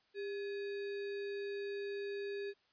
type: tone with sample-and-hold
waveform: sine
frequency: 401.8 Hz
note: G4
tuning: 43 cents sharp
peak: -38 dBFS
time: 0.14-2.54 s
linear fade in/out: 50 ms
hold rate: 2100 Hz
effects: white hiss -73 dBFS RMS until 2.72 s + resampled to 11025 Hz

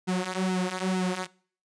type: tone with flanger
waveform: sawtooth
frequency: 185 Hz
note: F#3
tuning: in tune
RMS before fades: -28 dBFS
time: 0.07-1.27 s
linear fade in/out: 20 ms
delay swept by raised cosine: 1.7 to 5.8 ms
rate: 2.2 Hz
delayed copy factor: -0.8
effects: noise-tail reverb RT60 0.5 s tail -23 dB re dry + resampled to 22050 Hz

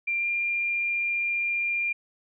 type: tone with pitch glide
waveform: sine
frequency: 2376 to 2395 Hz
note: D7 to D7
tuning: +20 to +33 cents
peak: -24 dBFS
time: 0.07-1.93 s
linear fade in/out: 10 ms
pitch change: +13 cents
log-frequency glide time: 0.19-0.25 s
effects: none

